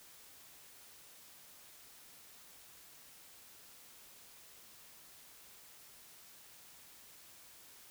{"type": "silence", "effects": ["white hiss -58 dBFS RMS until 7.9 s"]}